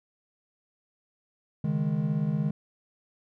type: chord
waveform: triangle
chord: C# suspended second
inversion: none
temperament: equal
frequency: 138.59 / 155.56 / 207.7 Hz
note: C#3 / D#3 / G#3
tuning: 0 / 0 / 0 cents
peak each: -30 / -25 / -28 dBFS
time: 1.64-2.51 s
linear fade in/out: 5 ms
effects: none